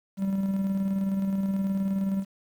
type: tone with tremolo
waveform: triangle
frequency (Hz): 194.5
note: G3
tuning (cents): -13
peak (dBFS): -21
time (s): 0.17-2.25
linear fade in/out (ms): 50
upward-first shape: square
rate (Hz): 19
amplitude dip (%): 30
effects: 9-bit